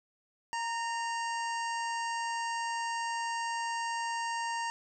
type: harmonic tone with a mistuned harmonic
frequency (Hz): 930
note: A#5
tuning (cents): -4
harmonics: 1 / 2 / 3 / 5 / 6 / 7 / 8 / 9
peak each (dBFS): -33 / -39 / -43 / -47 / -49 / -50 / -51 / -52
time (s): 0.53-4.7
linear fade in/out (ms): 0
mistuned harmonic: 2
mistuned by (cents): -26
effects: none